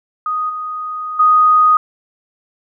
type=tone with level steps; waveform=sine; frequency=1244.5 Hz; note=D#6; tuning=in tune; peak=-16 / -21 / -7 dBFS; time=0.26-1.77 s; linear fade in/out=2 ms; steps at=0.49 / 1.19 s; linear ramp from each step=10 ms; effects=none